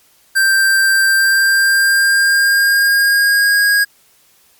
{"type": "tone with pitch glide", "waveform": "square", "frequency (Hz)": [1573, 1638.9], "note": ["G6", "G#6"], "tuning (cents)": [6, -23], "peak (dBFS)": -10, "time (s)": [0.35, 3.85], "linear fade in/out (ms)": 20, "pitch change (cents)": 71, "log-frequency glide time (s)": [1.08, 3.66], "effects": ["white hiss -52 dBFS RMS until 4.59 s", "MP3 96 kbps"]}